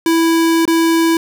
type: tone with dropouts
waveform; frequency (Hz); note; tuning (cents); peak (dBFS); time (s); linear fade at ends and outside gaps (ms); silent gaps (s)
square; 329.6; E4; 0; -11; 0.06-1.17; 2; 0.654-0.677
effects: none